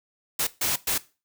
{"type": "noise bursts at uneven times", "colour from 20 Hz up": "white", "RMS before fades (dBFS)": -25, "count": 3, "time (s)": [[0.39, 0.47], [0.61, 0.76], [0.87, 0.98]], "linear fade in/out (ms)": 5, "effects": ["noise-tail reverb RT60 0.3 s tail -18 dB re dry"]}